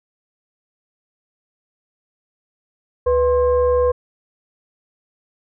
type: tone with frequency modulation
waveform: sine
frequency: 493.9 Hz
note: B4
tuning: in tune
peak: -13 dBFS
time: 3.06-3.92 s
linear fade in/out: 10 ms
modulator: 564 Hz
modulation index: 0.55
effects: none